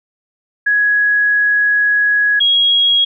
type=tone pair in turn; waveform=sine; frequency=1671 / 3298 Hz; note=G#6 / G#7; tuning=+10 / -13 cents; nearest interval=octave; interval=1177 cents; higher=second; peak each=-10 / -9 dBFS; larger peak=second; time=0.66-2.4 / 2.4-3.05 s; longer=first; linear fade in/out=10 ms; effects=none